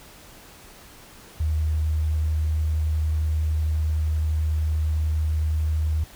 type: tone with vibrato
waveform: sine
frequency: 77.7 Hz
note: D#2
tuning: 2 cents flat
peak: -20 dBFS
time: 1.4-6.04 s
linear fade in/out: 5 ms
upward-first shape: triangle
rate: 11 Hz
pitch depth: 9 cents each way
effects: pink hiss -47 dBFS RMS until 6.15 s